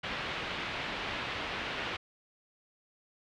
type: low-pass noise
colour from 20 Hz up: white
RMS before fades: -37 dBFS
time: 0.03-1.97 s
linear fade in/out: 10 ms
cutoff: 3200 Hz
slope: 24 dB/octave
effects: none